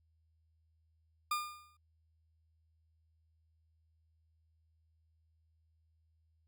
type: tone with exponential decay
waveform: 40% pulse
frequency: 1209 Hz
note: D6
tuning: 50 cents sharp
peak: -29 dBFS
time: 1.31-1.77 s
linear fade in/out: 5 ms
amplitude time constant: 99 ms
effects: added 80 Hz sine -70 dBFS peak until 6.47 s